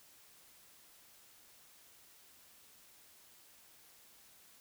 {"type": "silence", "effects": ["white hiss -62 dBFS RMS until 4.6 s"]}